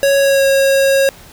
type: tone with pitch glide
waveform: square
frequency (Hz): 554.4 to 544.9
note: C#5 to C#5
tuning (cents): 0 to -30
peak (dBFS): -10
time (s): 0.03-1.09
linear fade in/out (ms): 0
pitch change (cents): -30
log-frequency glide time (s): 0.19-0.46
effects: pink hiss -40 dBFS RMS until 1.32 s